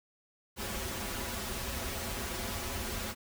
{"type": "noise with comb filter", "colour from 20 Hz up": "pink", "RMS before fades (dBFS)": -37, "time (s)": [0.56, 3.15], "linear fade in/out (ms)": 50, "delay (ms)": 6.6, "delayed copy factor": -1, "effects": []}